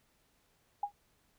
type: tone with exponential decay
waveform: sine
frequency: 817 Hz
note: G#5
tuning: 29 cents flat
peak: -27 dBFS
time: 0.83-0.92 s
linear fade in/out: 5 ms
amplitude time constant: 19 ms
effects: pink hiss -72 dBFS RMS until 1.38 s